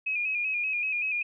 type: tone with vibrato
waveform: sine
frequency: 2489 Hz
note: D#7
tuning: in tune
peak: -26 dBFS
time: 0.06-1.23 s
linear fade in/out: 10 ms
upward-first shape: square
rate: 5.2 Hz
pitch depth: 46 cents each way
effects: none